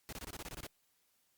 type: noise bursts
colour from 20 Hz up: pink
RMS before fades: -45 dBFS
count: 10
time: 0.09-0.666 s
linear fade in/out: 0 ms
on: 36 ms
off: 24 ms
effects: white hiss -75 dBFS RMS until 1.37 s + Opus 48 kbps